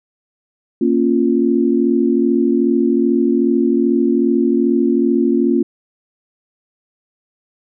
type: chord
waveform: sine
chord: Bb minor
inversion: none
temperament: equal with one note detuned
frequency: 233.1 / 275.6 / 349.2 Hz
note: Bb3 / Db4 / F4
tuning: 0 / -10 / 0 cents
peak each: -16 dBFS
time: 0.81-5.63 s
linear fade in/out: 5 ms
effects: none